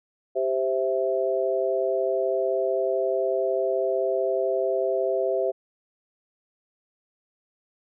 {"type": "chord", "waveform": "sine", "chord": "C major", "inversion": "second", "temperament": "equal", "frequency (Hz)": [392, 523.3, 659.3], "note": ["G4", "C5", "E5"], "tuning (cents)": [0, 0, 0], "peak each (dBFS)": -26, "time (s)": [0.35, 5.52], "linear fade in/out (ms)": 20, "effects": []}